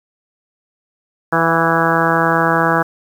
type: harmonic tone with a mistuned harmonic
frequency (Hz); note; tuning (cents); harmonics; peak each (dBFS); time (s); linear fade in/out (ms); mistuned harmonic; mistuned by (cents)
164.81; E3; 0; 1 / 2 / 3 / 4 / 5 / 6 / 7 / 8 / 9 / 10; -21 / -21 / -21 / -21 / -21 / -21 / -21 / -21 / -21 / -21; 1.32-2.83; 10; 4; +20
effects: 7-bit